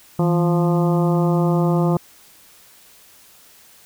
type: harmonic tone with a mistuned harmonic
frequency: 174.61 Hz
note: F3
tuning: in tune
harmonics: 1 / 2 / 3 / 4 / 5 / 6 / 7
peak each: -16 / -22 / -26 / -28 / -30 / -32 / -33 dBFS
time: 0.19-1.97 s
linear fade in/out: 2 ms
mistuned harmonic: 1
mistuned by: -100 cents
effects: white hiss -49 dBFS RMS until 3.85 s